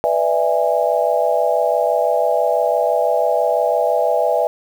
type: chord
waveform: sine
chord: E dominant seventh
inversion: second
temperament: just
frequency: 494.4 / 593.3 / 659.3 / 824.1 Hz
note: B4 / D5 / E5 / G#5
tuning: +2 / +18 / 0 / -14 cents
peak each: -20 / -19 / -18 / -21 dBFS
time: 0.04-4.47 s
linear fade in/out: 0 ms
effects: 7-bit